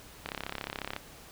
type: click train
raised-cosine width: 0.3 ms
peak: -18 dBFS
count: 25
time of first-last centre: 0.26-0.964 s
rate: 34.1 Hz
effects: pink hiss -51 dBFS RMS until 1.31 s